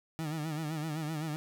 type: tone with vibrato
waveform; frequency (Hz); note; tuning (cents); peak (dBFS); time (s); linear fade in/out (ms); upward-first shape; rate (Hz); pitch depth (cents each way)
30% pulse; 155.56; D#3; 0; -31; 0.19-1.36; 0; sine; 7.8; 87
effects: none